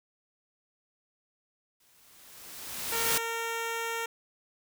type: noise with exponential growth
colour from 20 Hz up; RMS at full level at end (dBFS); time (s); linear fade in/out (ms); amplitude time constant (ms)
white; -26; 1.8-3.18; 5; 300
type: tone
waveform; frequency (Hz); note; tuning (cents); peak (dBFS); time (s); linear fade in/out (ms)
10% pulse; 459.4; A#4; -25; -23; 2.92-4.06; 5
effects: none